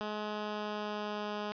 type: tone with pitch glide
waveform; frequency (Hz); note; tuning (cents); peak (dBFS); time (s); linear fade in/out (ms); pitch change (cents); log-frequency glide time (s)
10% pulse; 211.3 to 208.6; G#3 to G#3; +30 to +8; -27; 0.01-1.52; 0; -22; 0.18-1.36
effects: resampled to 11025 Hz + 11-bit